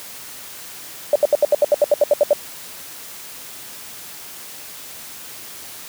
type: tone bursts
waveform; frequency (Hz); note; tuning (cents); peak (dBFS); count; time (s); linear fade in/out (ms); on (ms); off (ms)
sine; 587.3; D5; 0; -9; 13; 1.13-2.332; 2; 26; 72
effects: white hiss -36 dBFS RMS until 5.88 s + high-pass 80 Hz 12 dB/octave